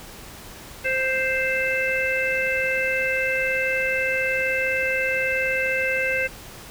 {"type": "harmonic tone with a mistuned harmonic", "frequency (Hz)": 523, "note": "C5", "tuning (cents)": -1, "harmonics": [1, 3, 4, 5], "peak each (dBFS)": [-26, -26, -26, -26], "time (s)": [0.84, 6.28], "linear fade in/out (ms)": 20, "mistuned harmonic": 5, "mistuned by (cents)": 15, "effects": ["pink hiss -41 dBFS RMS until 6.7 s"]}